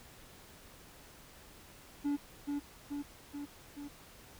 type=tone with echo; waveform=triangle; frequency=287.5 Hz; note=D4; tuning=37 cents flat; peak=-28 dBFS; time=2.04-2.17 s; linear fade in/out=20 ms; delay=430 ms; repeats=4; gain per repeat=-3 dB; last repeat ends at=3.89 s; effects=pink hiss -56 dBFS RMS until 4.39 s